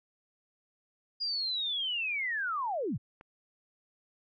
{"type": "linear sweep", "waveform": "sine", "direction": "down", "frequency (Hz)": [4878, 77.78], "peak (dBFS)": -30, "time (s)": [1.2, 2.98], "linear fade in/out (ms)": 20}
{"type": "click", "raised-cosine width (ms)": 0.5, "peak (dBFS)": -35, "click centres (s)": 3.211}
{"effects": []}